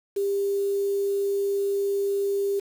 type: tone with quantisation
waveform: sine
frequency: 398.5 Hz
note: G4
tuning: 28 cents sharp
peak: -22 dBFS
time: 0.16-2.6 s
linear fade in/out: 10 ms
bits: 7
effects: none